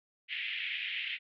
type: band-pass noise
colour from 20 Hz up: pink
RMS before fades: -37 dBFS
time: 0.28-1.19 s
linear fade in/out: 50 ms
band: 2000 to 3200 Hz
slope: 48 dB/octave
effects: none